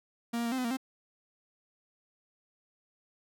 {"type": "tone with pitch steps", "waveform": "45% pulse", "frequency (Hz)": [234, 235.4, 232.3, 261, 252.8, 232.5, 262.9], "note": ["A#3", "A#3", "A#3", "C4", "B3", "A#3", "C4"], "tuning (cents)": [7, 17, -6, -4, 41, -4, 8], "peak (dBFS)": -30, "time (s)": [0.33, 0.771], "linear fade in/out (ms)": 10, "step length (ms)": 63, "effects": []}